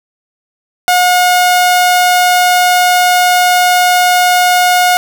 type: tone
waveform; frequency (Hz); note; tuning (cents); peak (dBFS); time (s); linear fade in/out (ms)
sawtooth; 721; F#5; -45; -3; 0.88-4.97; 0
effects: none